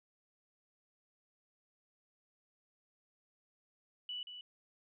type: tone with echo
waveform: sine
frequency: 2960 Hz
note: F#7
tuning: in tune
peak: -39 dBFS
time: 4.09-4.23 s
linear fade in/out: 2 ms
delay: 180 ms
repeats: 1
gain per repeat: -7 dB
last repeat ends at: 4.41 s
effects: none